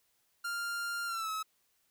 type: tone with pitch glide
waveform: 45% pulse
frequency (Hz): 1396.9 to 1288.4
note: F6 to E6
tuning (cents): 0 to -40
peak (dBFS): -34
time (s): 0.44-1.43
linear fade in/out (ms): 10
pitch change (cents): -140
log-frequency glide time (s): 1.06-1.3
effects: white hiss -74 dBFS RMS until 1.9 s